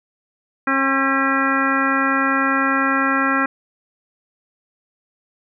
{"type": "harmonic tone with a mistuned harmonic", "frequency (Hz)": 270, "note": "C#4", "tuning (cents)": -45, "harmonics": [1, 2, 3, 4, 5, 6, 7, 9], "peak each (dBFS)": [-21, -28, -29, -24, -21, -22, -25, -30], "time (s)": [0.67, 3.46], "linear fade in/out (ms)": 5, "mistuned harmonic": 7, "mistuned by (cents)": 41, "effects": []}